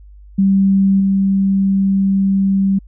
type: tone with level steps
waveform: sine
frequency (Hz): 194.7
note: G3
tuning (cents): -12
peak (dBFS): -9 / -11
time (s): 0.38-2.79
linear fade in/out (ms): 10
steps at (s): 1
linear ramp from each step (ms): 2
effects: added 50 Hz sine -37 dBFS peak until 2.87 s